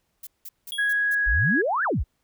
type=noise bursts; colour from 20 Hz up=violet; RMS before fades=-38 dBFS; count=5; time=0.23-1.15 s; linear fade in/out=5 ms; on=40 ms; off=180 ms
type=tone with exponential decay; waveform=square; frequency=3322 Hz; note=G#7; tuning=in tune; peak=-28 dBFS; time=0.72-1.15 s; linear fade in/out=1 ms; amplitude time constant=93 ms
type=tone; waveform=sine; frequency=1661.2 Hz; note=G#6; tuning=in tune; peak=-20 dBFS; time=0.78-1.62 s; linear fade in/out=10 ms
type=exponential two-way sweep; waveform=sine; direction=up then down; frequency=38.89 to 1794 to 38.89 Hz; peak=-21 dBFS; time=1.26-2.04 s; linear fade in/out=20 ms; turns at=1.84 s
effects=pink hiss -73 dBFS RMS until 2.23 s